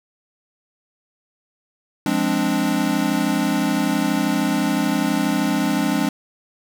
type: chord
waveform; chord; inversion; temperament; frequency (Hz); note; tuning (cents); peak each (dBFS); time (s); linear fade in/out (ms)
square; D half-diminished seventh; first; equal; 174.61 / 207.7 / 261.6 / 293.7; F3 / Ab3 / C4 / D4; 0 / 0 / 0 / 0; -27 / -24 / -24 / -23; 2.06-6.09; 2
effects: none